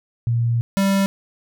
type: tone pair in turn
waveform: sine / square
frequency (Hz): 117.5 / 195.79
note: A#2 / G3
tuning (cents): +14 / -2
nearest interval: major sixth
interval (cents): 884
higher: second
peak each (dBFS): -16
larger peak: neither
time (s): 0.27-0.61 / 0.77-1.06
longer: first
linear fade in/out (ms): 0
effects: none